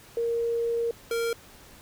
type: tone pair in turn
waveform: sine / square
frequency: 466.2 / 463.6 Hz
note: A#4 / A#4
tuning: 0 / -10 cents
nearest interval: unison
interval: 10 cents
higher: first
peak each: -24 / -26 dBFS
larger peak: first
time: 0.17-0.91 / 1.11-1.33 s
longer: first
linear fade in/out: 2 ms
effects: pink hiss -51 dBFS RMS until 1.81 s